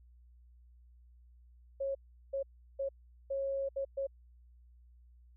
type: tone bursts at uneven times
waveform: sine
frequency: 547 Hz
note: C#5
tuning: 23 cents flat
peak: -32 dBFS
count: 6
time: 1.8-1.95 / 2.33-2.43 / 2.79-2.89 / 3.3-3.69 / 3.76-3.85 / 3.97-4.07 s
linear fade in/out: 10 ms
effects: added 60 Hz sine -57 dBFS peak until 5.36 s